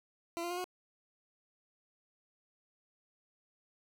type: tone with pitch steps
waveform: 20% pulse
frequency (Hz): 338.9 / 346.8 / 354.9 / 363.2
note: E4 / F4 / F4 / F#4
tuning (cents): +48 / -12 / +28 / -32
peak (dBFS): -31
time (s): 0.37-0.642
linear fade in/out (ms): 0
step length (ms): 68
effects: none